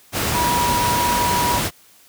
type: tone in noise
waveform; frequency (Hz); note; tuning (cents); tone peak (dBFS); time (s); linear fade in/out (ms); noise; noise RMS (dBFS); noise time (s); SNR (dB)
sine; 967; B5; -37; -18; 0.32-1.61; 50; pink; -21; 0.12-1.71; 0
effects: white hiss -51 dBFS RMS until 2.08 s + high-pass 60 Hz 12 dB/octave